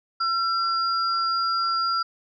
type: tone pair together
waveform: sine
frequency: 1351 / 4814 Hz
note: E6 / D8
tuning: +42 / +42 cents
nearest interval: octave + minor seventh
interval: 2200 cents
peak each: -22 / -28 dBFS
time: 0.2-2.03 s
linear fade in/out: 10 ms
effects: none